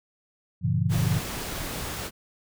sine chord, G diminished seventh, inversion none, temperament just, 98 / 117.6 / 141.12 / 169.34 Hz, G2 / Bb2 / Db3 / Fb3, 0 / +16 / +31 / +47 cents, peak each -27 dBFS, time 0.61-1.21 s, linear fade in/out 50 ms
pink noise, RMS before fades -33 dBFS, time 0.89-2.11 s, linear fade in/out 50 ms
effects none

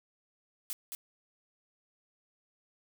blue noise with echo, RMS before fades -37 dBFS, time 0.7-0.73 s, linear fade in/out 0 ms, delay 220 ms, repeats 1, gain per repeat -3 dB, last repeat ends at 0.95 s, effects none

